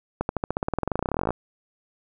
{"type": "accelerating click train", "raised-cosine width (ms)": 1, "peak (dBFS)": -10, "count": 28, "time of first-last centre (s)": [0.21, 1.306], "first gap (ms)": 81, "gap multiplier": 0.94, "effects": []}